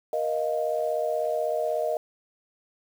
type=chord; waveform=sine; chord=Bb suspended fourth; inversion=none; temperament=equal with one note detuned; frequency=472.1 / 622.3 / 698.5 Hz; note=Bb4 / Eb5 / F5; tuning=+22 / 0 / 0 cents; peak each=-30 / -26 / -31 dBFS; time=0.13-1.97 s; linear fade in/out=2 ms; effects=8-bit